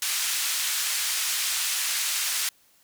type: band-pass noise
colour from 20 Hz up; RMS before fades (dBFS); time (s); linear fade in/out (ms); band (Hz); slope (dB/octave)
white; -27; 0.02-2.49; 2; 1600 to 10000; 12
effects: white hiss -61 dBFS RMS until 2.83 s